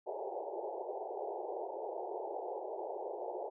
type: band-pass noise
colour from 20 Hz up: pink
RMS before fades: -41 dBFS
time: 0.06-3.5 s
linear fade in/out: 20 ms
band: 360 to 890 Hz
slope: 96 dB/octave
effects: none